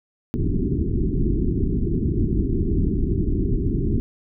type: low-pass noise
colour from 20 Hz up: pink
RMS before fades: -21 dBFS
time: 0.34-4 s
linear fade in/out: 0 ms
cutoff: 400 Hz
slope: 96 dB/octave
effects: none